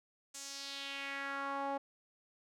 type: tone with band-pass filter sweep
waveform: sawtooth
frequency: 277.2 Hz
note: C#4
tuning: in tune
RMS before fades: -41 dBFS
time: 0.34-1.78 s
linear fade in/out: 10 ms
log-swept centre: 7500 to 720 Hz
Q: 2.4
effects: none